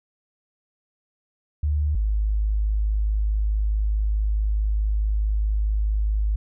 sine tone pair in turn, 74 / 52.33 Hz, D2 / G#1, +14 / +14 cents, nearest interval tritone, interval 600 cents, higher first, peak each -19 dBFS, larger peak neither, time 1.63-1.95 / 1.95-6.36 s, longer second, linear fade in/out 5 ms, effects none

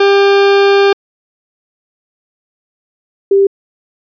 40% pulse / sine tone pair in turn, 398.1 / 394.2 Hz, G4 / G4, +27 / +10 cents, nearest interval unison, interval 17 cents, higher first, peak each -5 dBFS, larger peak neither, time 0-0.93 / 3.31-3.47 s, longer first, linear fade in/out 5 ms, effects resampled to 11025 Hz

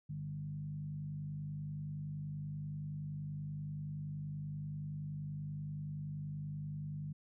sine tone with frequency modulation, 149.3 Hz, D3, 29 cents sharp, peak -39 dBFS, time 0.09-7.13 s, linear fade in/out 10 ms, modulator 50.5 Hz, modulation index 0.62, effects none

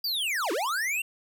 square linear two-way sweep, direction down then up, 4844 to 301.4 to 2798 Hz, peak -27 dBFS, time 0.04-1.02 s, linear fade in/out 5 ms, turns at 0.52 s, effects none

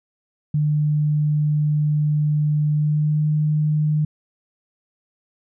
sine tone with pitch glide, 150 to 152.09 Hz, D3 to D#3, +37 to -39 cents, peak -16 dBFS, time 0.54-4.05 s, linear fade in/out 5 ms, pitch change +24 cents, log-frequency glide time 2.74-3.25 s, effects none

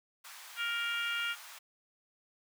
pink high-pass noise, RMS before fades -50 dBFS, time 0.24-1.59 s, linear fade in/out 10 ms, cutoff 910 Hz, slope 24 dB/octave
harmonic tone, 467.7 Hz, A#4, 6 cents sharp, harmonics 3 / 4 / 5 / 6 / 7, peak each -35 / -43 / -39 / -38 / -42 dBFS, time 0.56-1.36 s, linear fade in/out 50 ms
effects none

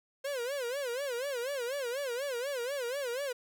45% pulse tone with vibrato, 520 Hz, C5, 11 cents flat, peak -33 dBFS, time 0.24-3.33 s, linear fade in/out 10 ms, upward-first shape sine, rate 4.1 Hz, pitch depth 180 cents each way, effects none

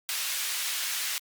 pink high-pass noise, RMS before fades -31 dBFS, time 0.09-1.18 s, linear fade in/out 0 ms, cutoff 2200 Hz, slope 12 dB/octave, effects Opus 48 kbps

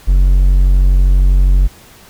triangle tone, 46.25 Hz, F#1, in tune, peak -4 dBFS, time 0.07-1.68 s, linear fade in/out 20 ms, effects pink hiss -41 dBFS RMS until 2.09 s

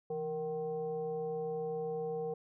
sine tone with frequency modulation, 466.2 Hz, A#4, in tune, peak -34 dBFS, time 0.1-2.34 s, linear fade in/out 5 ms, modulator 300 Hz, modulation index 0.63, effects none

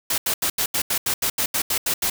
white noise bursts, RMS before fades -22 dBFS, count 13, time 0.1-2.1 s, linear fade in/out 5 ms, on 80 ms, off 80 ms, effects none

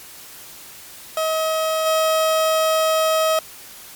30% pulse tone with level steps, 636 Hz, D#5, 38 cents sharp, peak -16 / -13 dBFS, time 1.17-3.39 s, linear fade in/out 2 ms, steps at 1.85 s, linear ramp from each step 20 ms, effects white hiss -40 dBFS RMS until 3.95 s + MP3 96 kbps

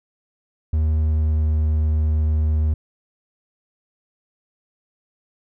triangle tone with pitch glide, 77.78 to 77.2 Hz, D#2 to D#2, 0 to -13 cents, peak -14 dBFS, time 0.73-2.74 s, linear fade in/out 5 ms, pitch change -13 cents, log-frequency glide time 0.91-1.53 s, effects none

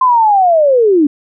sine linear sweep, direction down, 1046.5 to 277.4 Hz, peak -6 dBFS, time 0.01-1.07 s, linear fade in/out 5 ms, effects none

